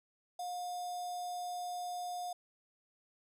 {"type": "tone with notch filter", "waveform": "square", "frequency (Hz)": 714, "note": "F5", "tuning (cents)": 38, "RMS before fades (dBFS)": -40, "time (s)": [0.39, 2.33], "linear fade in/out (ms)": 5, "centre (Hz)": 2100, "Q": 0.62, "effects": ["low-pass 12000 Hz 12 dB/octave"]}